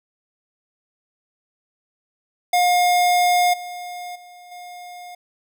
square tone with level steps, 713 Hz, F5, 36 cents sharp, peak -15 / -31 / -42 / -36 dBFS, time 2.53-5.15 s, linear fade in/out 5 ms, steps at 3.53 / 4.15 / 4.51 s, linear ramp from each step 10 ms, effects none

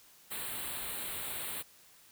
white band-stop noise, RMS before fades -39 dBFS, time 0.3-1.63 s, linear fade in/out 20 ms, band 4300 to 7800 Hz, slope 96 dB/octave, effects white hiss -60 dBFS RMS until 2.11 s

